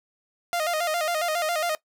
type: tone with vibrato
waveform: sawtooth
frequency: 657 Hz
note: E5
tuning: 6 cents flat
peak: -20 dBFS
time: 0.53-1.75 s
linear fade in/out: 0 ms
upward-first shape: square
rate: 7.3 Hz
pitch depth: 98 cents each way
effects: noise-tail reverb RT60 0.1 s tail -19 dB re dry